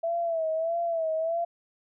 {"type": "tone with vibrato", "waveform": "sine", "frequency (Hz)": 659.3, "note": "E5", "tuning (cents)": 0, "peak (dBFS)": -25, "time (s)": [0.03, 1.45], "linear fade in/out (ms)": 10, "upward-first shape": "sine", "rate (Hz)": 1.6, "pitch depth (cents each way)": 65, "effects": []}